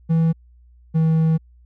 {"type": "tone pair in turn", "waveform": "triangle", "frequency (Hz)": [163.3, 160.49], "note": ["E3", "E3"], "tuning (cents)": [-16, -46], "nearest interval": "unison", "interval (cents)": 30, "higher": "first", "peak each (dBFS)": -12, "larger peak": "neither", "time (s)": [[0.09, 0.33], [0.94, 1.38]], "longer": "second", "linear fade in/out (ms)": 20, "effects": ["added 60 Hz sine -47 dBFS peak until 1.65 s"]}